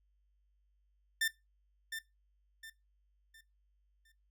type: tone with echo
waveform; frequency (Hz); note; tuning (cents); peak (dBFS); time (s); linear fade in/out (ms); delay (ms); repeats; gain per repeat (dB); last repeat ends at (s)
sawtooth; 1790; A6; +29; -26; 1.21-1.28; 5; 710; 4; -9; 4.12
effects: noise-tail reverb RT60 0.2 s tail -18 dB re dry + added 50 Hz sine -70 dBFS peak until 4.3 s